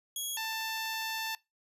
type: tone pair in turn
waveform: 10% pulse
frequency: 3322 / 887.8 Hz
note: G#7 / A5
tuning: 0 / +15 cents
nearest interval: octave + major seventh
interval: 2285 cents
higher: first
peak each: -25 dBFS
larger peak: neither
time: 0.16-0.37 / 0.37-1.35 s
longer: second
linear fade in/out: 2 ms
effects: noise-tail reverb RT60 0.2 s tail -21 dB re dry + resampled to 32000 Hz